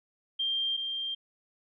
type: tone pair in turn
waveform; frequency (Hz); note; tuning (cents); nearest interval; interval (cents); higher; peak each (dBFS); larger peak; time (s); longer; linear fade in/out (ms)
sine; 3180 / 3180; G7 / G7; +24 / +24; unison; 0; neither; -27 / -31; first; 0.39-0.77 / 0.77-1.15; neither; 10
effects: none